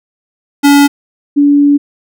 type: tone pair in turn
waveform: square / sine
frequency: 284.7 / 287 Hz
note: C#4 / D4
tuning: +46 / -40 cents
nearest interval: unison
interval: 14 cents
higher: second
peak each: -4 / -4 dBFS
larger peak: neither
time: 0.63-0.88 / 1.36-1.78 s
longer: second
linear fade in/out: 20 ms
effects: none